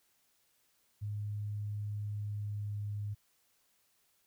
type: tone with pitch glide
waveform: sine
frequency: 104 to 103.34 Hz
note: G#2 to G#2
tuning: +3 to -8 cents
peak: -35 dBFS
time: 1.01-3.15 s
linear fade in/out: 20 ms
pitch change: -11 cents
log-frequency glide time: 2.12-2.79 s
effects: white hiss -73 dBFS RMS until 4.26 s